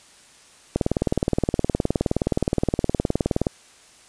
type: click train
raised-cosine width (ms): 2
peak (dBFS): -6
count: 53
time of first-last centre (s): 0.76-3.468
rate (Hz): 19.2
effects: white hiss -51 dBFS RMS until 4.08 s + resampled to 22050 Hz